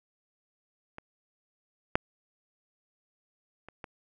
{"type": "clicks", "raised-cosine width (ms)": 0.5, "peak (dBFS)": [-26, -7, -30, -25], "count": 4, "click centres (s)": [0.984, 1.955, 3.686, 3.842], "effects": []}